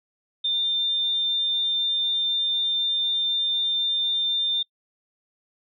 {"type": "tone", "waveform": "sine", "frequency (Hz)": 3598, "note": "A7", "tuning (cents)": 38, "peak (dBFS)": -21, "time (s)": [0.44, 4.63], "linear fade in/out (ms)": 10, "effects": ["noise-tail reverb RT60 0.1 s tail -23 dB re dry"]}